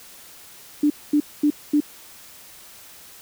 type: tone bursts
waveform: sine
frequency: 295.2 Hz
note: D4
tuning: 9 cents sharp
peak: -14 dBFS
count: 4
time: 0.83-1.804 s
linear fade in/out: 5 ms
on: 71 ms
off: 230 ms
effects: white hiss -45 dBFS RMS until 3.21 s